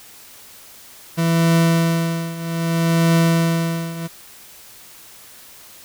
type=tone with tremolo; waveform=40% pulse; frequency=166 Hz; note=E3; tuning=12 cents sharp; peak=-11 dBFS; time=1.17-4.08 s; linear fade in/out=20 ms; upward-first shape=triangle; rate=0.63 Hz; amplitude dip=85%; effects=white hiss -43 dBFS RMS until 5.84 s